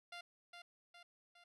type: tone with echo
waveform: 10% pulse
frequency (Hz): 697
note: F5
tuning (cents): -4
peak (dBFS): -39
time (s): 0.12-0.21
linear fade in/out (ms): 5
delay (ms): 410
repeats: 3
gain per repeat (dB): -5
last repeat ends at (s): 1.44
effects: low-pass 7000 Hz 12 dB/octave